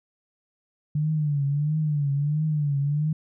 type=tone with vibrato; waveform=sine; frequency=147.7 Hz; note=D3; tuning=10 cents sharp; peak=-21 dBFS; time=0.95-3.13 s; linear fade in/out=5 ms; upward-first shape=triangle; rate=1.5 Hz; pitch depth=110 cents each way; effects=none